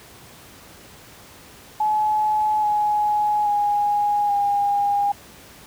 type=tone with pitch steps; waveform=sine; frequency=853 / 838.8 / 824.9 / 811.2 Hz; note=G#5 / G#5 / G#5 / G#5; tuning=+46 / +17 / -12 / -41 cents; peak=-17 dBFS; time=1.8-5.12 s; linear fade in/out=5 ms; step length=830 ms; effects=pink hiss -45 dBFS RMS until 5.66 s + high-pass 60 Hz 12 dB/octave